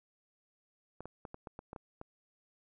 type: clicks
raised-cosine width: 1 ms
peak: -30 dBFS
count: 9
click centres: 1.006 / 1.056 / 1.252 / 1.344 / 1.472 / 1.591 / 1.731 / 1.762 / 2.014 s
effects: none